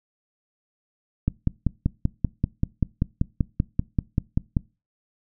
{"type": "click train", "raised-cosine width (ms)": 5, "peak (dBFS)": -8, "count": 18, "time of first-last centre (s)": [1.28, 4.568], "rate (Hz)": 5.17, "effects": ["noise-tail reverb RT60 0.3 s tail -23 dB re dry"]}